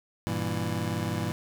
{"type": "chord", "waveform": "25% pulse", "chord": "E diminished", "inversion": "first", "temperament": "just", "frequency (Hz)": [98.89, 118.67, 164.81], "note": ["G2", "Bb2", "E3"], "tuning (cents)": [16, 31, 0], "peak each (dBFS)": -29, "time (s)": [0.27, 1.32], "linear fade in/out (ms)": 0, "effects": []}